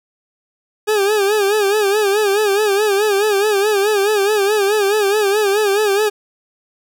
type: tone with vibrato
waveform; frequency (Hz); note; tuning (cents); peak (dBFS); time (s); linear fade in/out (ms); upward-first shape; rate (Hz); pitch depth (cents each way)
40% pulse; 410.6; G#4; -20; -12; 0.87-6.1; 20; sine; 4.7; 92
effects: none